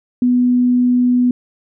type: tone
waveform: sine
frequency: 247.2 Hz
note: B3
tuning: 2 cents sharp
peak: -10 dBFS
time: 0.22-1.31 s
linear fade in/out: 2 ms
effects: none